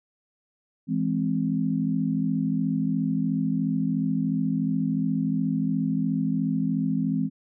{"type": "chord", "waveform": "sine", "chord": "E augmented", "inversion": "none", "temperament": "equal", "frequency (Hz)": [164.81, 207.7, 261.6], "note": ["E3", "G#3", "B#3"], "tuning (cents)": [0, 0, 0], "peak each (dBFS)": [-27, -27, -26], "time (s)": [0.87, 7.3], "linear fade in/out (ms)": 50, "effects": []}